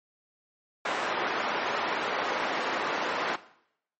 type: band-pass noise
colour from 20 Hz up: white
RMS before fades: -30 dBFS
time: 0.85-3.36 s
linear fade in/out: 5 ms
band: 340 to 1500 Hz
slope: 12 dB/octave
effects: noise-tail reverb RT60 0.7 s tail -17 dB re dry + MP3 32 kbps